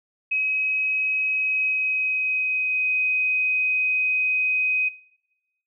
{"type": "tone with pitch glide", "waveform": "sine", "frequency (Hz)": [2543, 2514], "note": ["D#7", "D#7"], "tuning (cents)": [37, 17], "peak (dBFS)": -20, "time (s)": [0.31, 4.89], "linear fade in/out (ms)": 10, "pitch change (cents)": -20, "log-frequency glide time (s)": [1.33, 2.85], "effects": ["noise-tail reverb RT60 1.0 s tail -21 dB re dry"]}